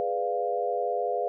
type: chord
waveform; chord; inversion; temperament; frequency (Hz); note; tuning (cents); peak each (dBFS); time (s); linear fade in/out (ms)
sine; G# diminished seventh; none; equal; 415.3 / 493.9 / 587.3 / 698.5; G#4 / B4 / D5 / F5; 0 / 0 / 0 / 0; -32 / -30 / -34 / -29; 0-1.28; 0
effects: none